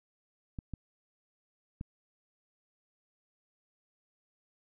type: clicks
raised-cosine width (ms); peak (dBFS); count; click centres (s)
5; -26; 3; 0.588 / 0.737 / 1.811
effects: none